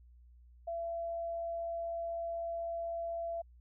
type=tone; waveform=sine; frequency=674 Hz; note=E5; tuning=38 cents sharp; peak=-35 dBFS; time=0.67-3.42 s; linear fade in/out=10 ms; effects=added 60 Hz sine -56 dBFS peak until 3.6 s